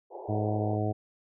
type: band-pass noise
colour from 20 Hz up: pink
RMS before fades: -41 dBFS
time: 0.1-0.79 s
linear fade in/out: 50 ms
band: 350 to 920 Hz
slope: 96 dB/octave
type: harmonic tone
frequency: 106 Hz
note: G#2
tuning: 36 cents sharp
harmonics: 1 / 2 / 3 / 4 / 5 / 6 / 7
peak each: -29 / -36 / -34 / -36 / -40 / -36 / -36 dBFS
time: 0.28-0.93 s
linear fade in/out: 20 ms
effects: none